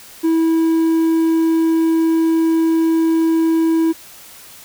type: tone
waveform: triangle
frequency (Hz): 325.9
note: E4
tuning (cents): -20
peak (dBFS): -10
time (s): 0.23-3.93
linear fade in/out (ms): 20
effects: white hiss -40 dBFS RMS until 4.64 s